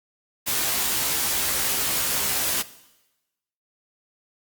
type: noise with comb filter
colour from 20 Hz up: white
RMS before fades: -24 dBFS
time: 0.46-2.63 s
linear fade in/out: 20 ms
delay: 15 ms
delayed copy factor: +0.75
effects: noise-tail reverb RT60 1.0 s tail -17 dB re dry + Opus 48 kbps